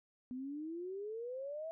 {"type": "exponential sweep", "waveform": "sine", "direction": "up", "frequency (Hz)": [246.9, 663], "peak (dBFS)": -40, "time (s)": [0.31, 1.71], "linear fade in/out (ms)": 0, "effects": []}